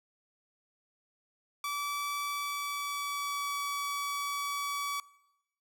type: tone with pitch glide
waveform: sawtooth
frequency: 1153 to 1141.1 Hz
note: D6 to C#6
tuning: -32 to +50 cents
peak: -29 dBFS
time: 1.64-5 s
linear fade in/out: 2 ms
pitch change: -18 cents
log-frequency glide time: 2.22-3.58 s
effects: noise-tail reverb RT60 0.9 s tail -21 dB re dry